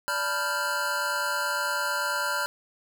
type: tone cluster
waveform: square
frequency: 583 / 886 / 988 / 1393 / 1566 Hz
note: D5 / A5 / B5 / F6 / G6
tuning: -13 / +12 / 0 / -5 / -2 cents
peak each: -36 / -39 / -33 / -30 / -33 dBFS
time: 0.08-2.46 s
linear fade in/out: 0 ms
effects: none